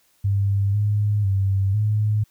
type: tone with pitch steps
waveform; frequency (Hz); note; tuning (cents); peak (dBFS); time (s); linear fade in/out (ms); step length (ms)
sine; 99.5 / 104 / 97.4 / 106.2; G2 / G#2 / G2 / G#2; +26 / +3 / -11 / +39; -17; 0.24-2.24; 10; 500
effects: white hiss -62 dBFS RMS until 2.3 s